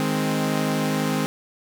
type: chord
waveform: sawtooth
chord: Ab major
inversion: second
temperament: equal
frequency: 155.56 / 207.7 / 261.6 Hz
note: Eb3 / Ab3 / C4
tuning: 0 / 0 / 0 cents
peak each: -22 / -22 / -21 dBFS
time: 0-1.26 s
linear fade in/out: 0 ms
effects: none